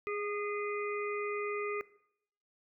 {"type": "harmonic tone with a mistuned harmonic", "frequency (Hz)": 409.9, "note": "G#4", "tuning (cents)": -23, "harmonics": [1, 3, 5, 6], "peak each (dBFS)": [-35, -40, -42, -43], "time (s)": [0.07, 1.81], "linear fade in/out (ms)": 0, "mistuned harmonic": 1, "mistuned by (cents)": 16, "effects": ["noise-tail reverb RT60 0.7 s tail -18 dB re dry"]}